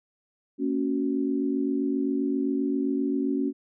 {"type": "chord", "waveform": "sine", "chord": "F# major", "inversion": "first", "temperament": "equal with one note detuned", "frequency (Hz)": [229.6, 277.2, 370], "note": ["A#3", "C#4", "F#4"], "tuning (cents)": [-26, 0, 0], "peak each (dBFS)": [-30, -25, -31], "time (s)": [0.58, 3.53], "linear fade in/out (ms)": 50, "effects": []}